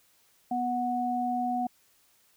sine tone pair together, 245.7 / 736.3 Hz, B3 / F#5, -9 / -9 cents, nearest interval octave + perfect fifth, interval 1900 cents, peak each -31 / -28 dBFS, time 0.51-1.67 s, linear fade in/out 5 ms, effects white hiss -65 dBFS RMS until 2.36 s

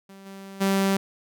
sawtooth tone with level steps, 194.8 Hz, G3, 11 cents flat, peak -40 / -35 / -16 dBFS, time 0.09-0.97 s, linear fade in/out 5 ms, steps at 0.25 / 0.6 s, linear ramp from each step 20 ms, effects none

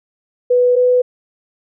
sine tone pair in turn, 493.9 / 497.9 Hz, B4 / B4, 0 / +14 cents, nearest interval unison, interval 14 cents, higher second, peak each -9 dBFS, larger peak neither, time 0.5-0.76 / 0.76-1.02 s, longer neither, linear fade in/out 10 ms, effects none

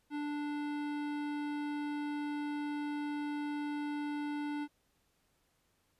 sine tone with hard clipping, 293.7 Hz, D4, in tune, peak -37 dBFS, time 0.1-4.68 s, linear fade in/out 50 ms, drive 17 dB, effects pink hiss -75 dBFS RMS until 5.99 s + resampled to 32000 Hz

